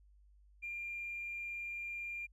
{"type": "tone with tanh clipping", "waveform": "triangle", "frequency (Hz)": 2394, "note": "D7", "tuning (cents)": 33, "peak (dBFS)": -39, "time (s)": [0.62, 2.27], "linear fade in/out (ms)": 20, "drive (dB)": 1, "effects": ["added 50 Hz sine -61 dBFS peak until 2.32 s", "resampled to 32000 Hz"]}